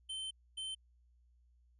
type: tone bursts at uneven times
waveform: square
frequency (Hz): 3090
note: G7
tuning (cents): -26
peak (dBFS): -40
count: 2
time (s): 0.09-0.31 / 0.57-0.75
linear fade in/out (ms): 10
effects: added 60 Hz sine -65 dBFS peak until 1.79 s + resampled to 24000 Hz